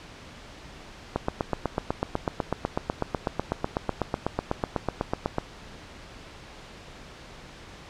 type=click train; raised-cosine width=1 ms; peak=-10 dBFS; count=35; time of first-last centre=1.16-5.384 s; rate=8.05 Hz; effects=pink hiss -45 dBFS RMS until 7.89 s + low-pass 5000 Hz 12 dB/octave

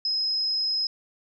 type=tone; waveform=sine; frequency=5110 Hz; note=D#8; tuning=45 cents sharp; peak=-23 dBFS; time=0.05-0.87 s; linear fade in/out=2 ms; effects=none

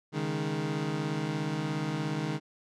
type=chord; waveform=25% pulse; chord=C# suspended second; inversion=none; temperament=equal; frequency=138.59 / 155.56 / 207.7 Hz; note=C#3 / D#3 / G#3; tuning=0 / 0 / 0 cents; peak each=-33 / -28 / -33 dBFS; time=0.12-2.4 s; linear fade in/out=50 ms; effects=low-pass 6000 Hz 12 dB/octave

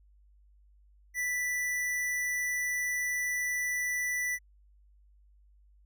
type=tone; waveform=square; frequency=1975.5 Hz; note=B6; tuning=in tune; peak=-30 dBFS; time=1.14-4.39 s; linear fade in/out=50 ms; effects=added 50 Hz sine -58 dBFS peak until 5.85 s

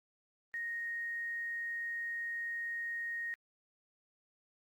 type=tone with quantisation; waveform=sine; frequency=1864.7 Hz; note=A#6; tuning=in tune; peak=-36 dBFS; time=0.54-3.34 s; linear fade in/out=0 ms; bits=11; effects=Opus 32 kbps

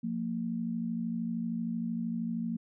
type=tone pair together; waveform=sine; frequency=177.2 / 230.2 Hz; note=F3 / A#3; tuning=+25 / -22 cents; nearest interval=perfect fourth; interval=453 cents; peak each=-36 / -32 dBFS; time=0.03-2.57 s; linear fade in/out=10 ms; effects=none

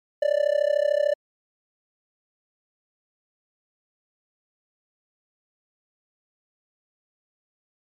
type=tone with amplitude modulation; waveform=triangle; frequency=587.3 Hz; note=D5; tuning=in tune; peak=-13 dBFS; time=0.22-1.14 s; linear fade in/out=5 ms; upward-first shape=sine; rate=33.4 Hz; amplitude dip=95%; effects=MP3 96 kbps

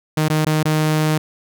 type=tone with dropouts; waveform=sawtooth; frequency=154.9 Hz; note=D#3; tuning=7 cents flat; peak=-11 dBFS; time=0.17-1.18 s; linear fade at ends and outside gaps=5 ms; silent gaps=0.284-0.299 / 0.45-0.464 / 0.631-0.653 s; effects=none

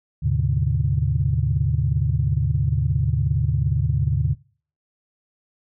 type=tone cluster; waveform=sine; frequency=77.6 / 106.4 / 128.7 / 145.8 Hz; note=D#2 / G#2 / C3 / D3; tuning=-4 / +42 / -28 / -12 cents; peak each=-23 dBFS; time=0.22-4.35 s; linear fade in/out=20 ms; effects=noise-tail reverb RT60 0.5 s tail -26 dB re dry + tanh soft clip ceiling -7 dBFS

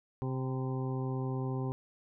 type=harmonic tone with a mistuned harmonic; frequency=130.7 Hz; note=C3; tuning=1 cent flat; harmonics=1 / 2 / 3 / 4 / 6 / 7 / 8; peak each=-33 / -39 / -40 / -47 / -47 / -50 / -49 dBFS; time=0.22-1.72 s; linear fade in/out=0 ms; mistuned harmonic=8; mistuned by=-34 cents; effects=none

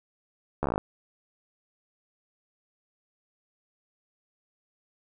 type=slowing click train; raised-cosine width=1 ms; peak=-13 dBFS; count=10; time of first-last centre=0.63-0.779 s; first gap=13 ms; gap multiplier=1.06; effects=none

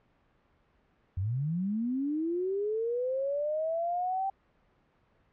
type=linear sweep; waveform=sine; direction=up; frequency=85.9 to 784 Hz; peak=-28 dBFS; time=1.17-4.3 s; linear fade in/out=5 ms; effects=pink hiss -68 dBFS RMS until 5.32 s + low-pass 2000 Hz 12 dB/octave

